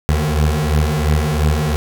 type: beating tone pair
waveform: 25% pulse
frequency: 74.5 / 77.4 Hz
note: D2 / D#2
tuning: +25 / -9 cents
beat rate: 2.9 Hz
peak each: -13 dBFS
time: 0.09-1.76 s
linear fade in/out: 0 ms
effects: none